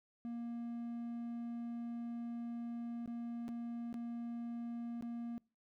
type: tone with dropouts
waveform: triangle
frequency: 235.3 Hz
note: A#3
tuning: 16 cents sharp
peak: -38 dBFS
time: 0.25-5.38 s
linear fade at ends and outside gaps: 0 ms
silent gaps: 3.059-3.076 / 3.481-3.489 / 3.928-3.942 / 5.01-5.024 s
effects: noise-tail reverb RT60 0.4 s tail -26 dB re dry